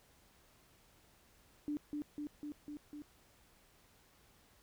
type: tone with echo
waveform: sine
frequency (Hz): 295.5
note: D4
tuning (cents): +11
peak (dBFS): -35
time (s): 1.68-1.77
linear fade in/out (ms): 0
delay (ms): 250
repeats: 5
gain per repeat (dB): -2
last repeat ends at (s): 3.02
effects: pink hiss -67 dBFS RMS until 4.62 s